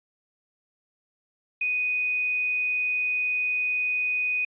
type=tone with quantisation; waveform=sine; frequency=2489 Hz; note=D#7; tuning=in tune; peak=-23 dBFS; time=1.61-4.45 s; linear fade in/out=5 ms; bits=8; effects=resampled to 8000 Hz